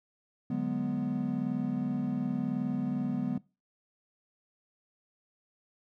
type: chord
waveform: triangle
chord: G# half-diminished seventh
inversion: second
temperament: equal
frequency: 146.83 / 185 / 207.7 / 246.9 Hz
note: D3 / F#3 / G#3 / B3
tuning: 0 / 0 / 0 / 0 cents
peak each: -35 / -34 / -33 / -30 dBFS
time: 0.5-3.38 s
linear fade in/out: 5 ms
effects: noise-tail reverb RT60 0.3 s tail -22 dB re dry